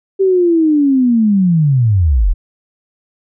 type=linear sweep; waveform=sine; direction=down; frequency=391.7 to 34.54 Hz; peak=-8 dBFS; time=0.19-2.34 s; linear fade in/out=20 ms; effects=none